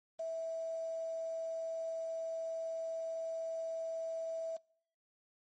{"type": "tone with quantisation", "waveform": "sine", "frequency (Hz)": 654, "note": "E5", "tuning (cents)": -14, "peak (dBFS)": -36, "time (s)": [0.19, 4.57], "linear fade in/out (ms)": 10, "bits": 9, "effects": ["noise-tail reverb RT60 0.7 s tail -25 dB re dry", "MP3 32 kbps"]}